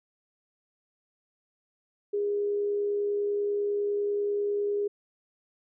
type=tone with amplitude modulation; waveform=sine; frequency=409.3 Hz; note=G#4; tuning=25 cents flat; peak=-24 dBFS; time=2.13-4.88 s; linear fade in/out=10 ms; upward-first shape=sine; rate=70.1 Hz; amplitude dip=25%; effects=none